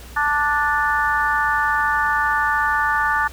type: harmonic tone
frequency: 293.7 Hz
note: D4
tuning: in tune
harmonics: 3 / 4 / 5 / 6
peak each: -22 / -22 / -22 / -22 dBFS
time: 0.16-3.28 s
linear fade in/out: 10 ms
effects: added 60 Hz sine -37 dBFS peak until 3.32 s + pink hiss -42 dBFS RMS until 3.32 s